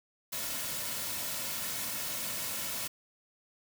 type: noise with comb filter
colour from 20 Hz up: white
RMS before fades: -36 dBFS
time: 0.32-2.88 s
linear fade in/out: 10 ms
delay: 2.5 ms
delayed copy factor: -0.5
effects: none